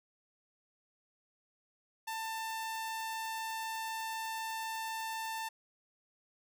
sawtooth tone, 892 Hz, A5, 23 cents sharp, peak -33 dBFS, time 2.07-5.49 s, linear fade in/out 10 ms, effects none

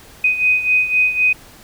sine beating tone pair, 2500 / 2503.9 Hz, D#7 / D#7, +8 / +10 cents, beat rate 3.9 Hz, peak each -14 / -19 dBFS, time 0.24-1.33 s, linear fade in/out 5 ms, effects pink hiss -43 dBFS RMS until 1.63 s

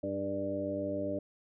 harmonic tone with a mistuned harmonic, 98.6 Hz, G2, 11 cents sharp, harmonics 1 / 2 / 3 / 4 / 5 / 6, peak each -44 / -42 / -37 / -44 / -42 / -35 dBFS, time 0.03-1.19 s, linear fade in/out 5 ms, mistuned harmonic 5, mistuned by -39 cents, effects none

